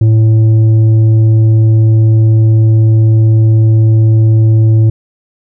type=tone with tanh clipping; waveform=sine; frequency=110.5 Hz; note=A2; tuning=8 cents sharp; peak=-5 dBFS; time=0.01-4.9 s; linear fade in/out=5 ms; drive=6 dB; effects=none